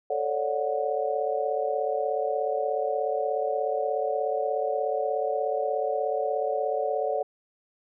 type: chord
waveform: sine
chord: D major seventh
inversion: second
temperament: just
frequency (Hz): 440.5 / 550.6 / 587.3 / 734.2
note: A4 / C#5 / D5 / F#5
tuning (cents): +2 / -12 / 0 / -14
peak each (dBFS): -30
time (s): 0.1-7.23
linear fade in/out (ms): 5
effects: none